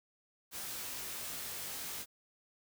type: noise with comb filter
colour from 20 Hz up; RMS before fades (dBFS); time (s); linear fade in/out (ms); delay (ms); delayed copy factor
white; -42; 0.51-2.06; 50; 19; +0.7
effects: none